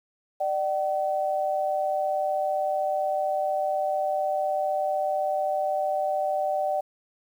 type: tone pair together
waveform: sine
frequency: 597.8 / 762 Hz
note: D5 / G5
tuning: +31 / -49 cents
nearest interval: major third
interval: 420 cents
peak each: -26 / -26 dBFS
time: 0.4-6.81 s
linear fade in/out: 10 ms
effects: 9-bit